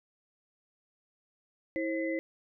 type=tone cluster; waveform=sine; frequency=326 / 534 / 2026 Hz; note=E4 / C5 / B6; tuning=-19 / +35 / +44 cents; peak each=-32 / -34 / -38 dBFS; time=1.76-2.19 s; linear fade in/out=0 ms; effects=none